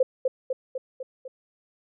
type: tone with echo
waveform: sine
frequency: 519 Hz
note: C5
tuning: 14 cents flat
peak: -15 dBFS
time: 0-0.03 s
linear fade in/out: 5 ms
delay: 250 ms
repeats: 5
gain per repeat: -4 dB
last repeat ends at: 1.28 s
effects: none